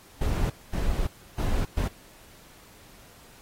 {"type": "noise bursts at uneven times", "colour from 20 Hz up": "brown", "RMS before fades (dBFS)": -25, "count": 4, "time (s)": [[0.21, 0.5], [0.73, 1.07], [1.38, 1.65], [1.77, 1.88]], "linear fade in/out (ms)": 5, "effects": ["pink hiss -53 dBFS RMS until 3.41 s", "AAC 48 kbps"]}